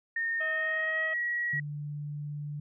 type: tone with pitch glide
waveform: sine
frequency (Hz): 1834 to 1914.1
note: A#6 to A#6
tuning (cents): -29 to +45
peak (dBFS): -28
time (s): 0.16-1.6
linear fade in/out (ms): 5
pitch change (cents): +74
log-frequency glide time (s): 0.5-1.07
type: harmonic tone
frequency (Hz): 635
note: D#5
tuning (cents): +35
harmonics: 1 / 2 / 3 / 4 / 5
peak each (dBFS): -37 / -43 / -47 / -49 / -51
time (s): 0.4-1.14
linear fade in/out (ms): 10
type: tone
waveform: sine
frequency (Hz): 147.1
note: D3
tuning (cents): +3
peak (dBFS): -34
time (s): 1.53-2.6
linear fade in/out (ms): 5
effects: none